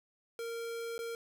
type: tone with dropouts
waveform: square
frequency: 463 Hz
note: A#4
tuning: 12 cents flat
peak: -38 dBFS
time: 0.39-1.15 s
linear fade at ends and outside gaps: 1 ms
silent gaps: 0.98-0.99 s
effects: none